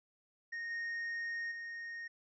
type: tone with level steps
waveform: triangle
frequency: 1855 Hz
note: A#6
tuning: 9 cents flat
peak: -37 / -35 / -40 dBFS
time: 0.52-2.08 s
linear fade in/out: 10 ms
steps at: 0.7 / 1.51 s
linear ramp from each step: 10 ms
effects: resampled to 16000 Hz